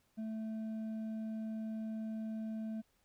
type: tone with hard clipping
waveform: sine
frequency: 220 Hz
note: A3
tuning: in tune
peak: -39 dBFS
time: 0.17-2.82 s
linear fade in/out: 20 ms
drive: 4 dB
effects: pink hiss -75 dBFS RMS until 3.04 s